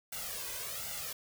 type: noise with flanger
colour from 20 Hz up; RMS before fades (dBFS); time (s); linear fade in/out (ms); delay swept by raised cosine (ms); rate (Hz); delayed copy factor
white; -40; 0.12-1.13; 5; 1.4 to 1.99; 1.3; +0.8
effects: none